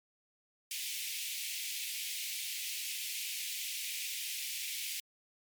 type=high-pass noise; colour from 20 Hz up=pink; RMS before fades=-39 dBFS; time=0.71-5 s; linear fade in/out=2 ms; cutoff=2200 Hz; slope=48 dB/octave; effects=MP3 96 kbps